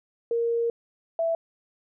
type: tone pair in turn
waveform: sine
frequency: 466.2 / 661.8 Hz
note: A#4 / E5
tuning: 0 / +7 cents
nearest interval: tritone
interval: 607 cents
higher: second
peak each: -22 dBFS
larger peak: neither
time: 0.31-0.7 / 1.19-1.35 s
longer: first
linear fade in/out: 2 ms
effects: none